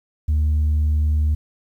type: tone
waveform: sine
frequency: 75.9 Hz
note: D#2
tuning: 42 cents flat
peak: -13 dBFS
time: 0.28-1.35 s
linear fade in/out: 10 ms
effects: tanh soft clip ceiling -14 dBFS + 9-bit